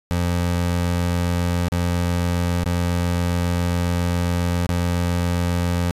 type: tone with dropouts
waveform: 25% pulse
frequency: 87.31 Hz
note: F2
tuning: in tune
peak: -15 dBFS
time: 0.11-5.91 s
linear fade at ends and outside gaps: 0 ms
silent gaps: 1.684-1.72 / 2.641-2.659 / 4.666-4.692 s
effects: resampled to 32000 Hz